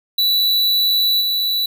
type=tone with level steps; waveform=square; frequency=3951 Hz; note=B7; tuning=in tune; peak=-14 / -17 dBFS; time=0.18-1.66 s; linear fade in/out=5 ms; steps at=1.2 s; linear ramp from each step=20 ms; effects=none